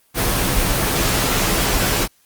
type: noise with comb filter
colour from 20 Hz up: pink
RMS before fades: -18 dBFS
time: 0.14-2.08 s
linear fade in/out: 50 ms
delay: 13 ms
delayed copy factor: -0.5
effects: white hiss -58 dBFS RMS until 2.25 s + Opus 24 kbps